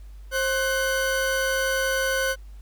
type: tone pair together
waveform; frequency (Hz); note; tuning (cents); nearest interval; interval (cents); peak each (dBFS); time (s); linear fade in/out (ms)
40% pulse; 531 / 1501.9; C5 / F#6; +25 / +25; octave + tritone; 1800; -24; 0.31-2.36; 50
effects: added 50 Hz sine -39 dBFS peak until 2.61 s + pink hiss -61 dBFS RMS until 2.61 s